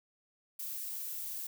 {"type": "noise", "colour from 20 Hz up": "violet", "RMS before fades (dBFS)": -40, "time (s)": [0.59, 1.47], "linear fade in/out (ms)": 5, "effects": []}